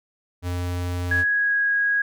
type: tone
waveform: square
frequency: 88.8 Hz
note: F2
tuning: 29 cents sharp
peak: -25 dBFS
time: 0.42-1.25 s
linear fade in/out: 50 ms
type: tone with pitch glide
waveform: sine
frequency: 1665 to 1649.7 Hz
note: G#6 to G#6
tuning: +4 to -12 cents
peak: -18 dBFS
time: 1.11-2.02 s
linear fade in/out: 5 ms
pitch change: -16 cents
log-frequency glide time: 1.26-1.58 s
effects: none